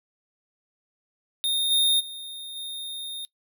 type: tone with level steps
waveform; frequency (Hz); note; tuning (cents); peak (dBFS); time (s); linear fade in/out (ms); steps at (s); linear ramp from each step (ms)
square; 3677; A#7; -24; -23 / -19 / -36 / -33; 1.44-3.25; 0; 1.7 / 1.99 / 2.55; 20
effects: noise-tail reverb RT60 0.1 s tail -20 dB re dry